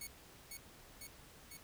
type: tone with echo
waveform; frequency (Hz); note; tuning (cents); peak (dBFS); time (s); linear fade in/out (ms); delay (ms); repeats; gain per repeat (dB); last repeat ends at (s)
5% pulse; 2217; C#7; 0; -34; 0.01-0.07; 2; 500; 3; -2; 1.57
effects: pink hiss -59 dBFS RMS until 1.63 s